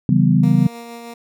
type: chord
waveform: sine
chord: C# half-diminished seventh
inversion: none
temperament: equal with one note detuned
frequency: 138.59 / 164.81 / 192.96 / 246.9 Hz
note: C#3 / E3 / G3 / B3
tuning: 0 / 0 / -27 / 0 cents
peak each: -16 / -16 / -16 / -18 dBFS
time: 0.09-0.67 s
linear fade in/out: 2 ms
type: tone with tremolo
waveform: 15% pulse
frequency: 234.4 Hz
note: A#3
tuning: 10 cents sharp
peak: -25 dBFS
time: 0.43-1.14 s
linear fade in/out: 5 ms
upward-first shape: sine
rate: 6.4 Hz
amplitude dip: 25%
effects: none